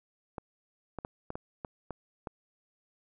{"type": "clicks", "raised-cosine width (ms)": 1, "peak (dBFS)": -23, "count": 8, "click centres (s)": [0.382, 0.987, 1.049, 1.304, 1.355, 1.648, 1.907, 2.272], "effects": []}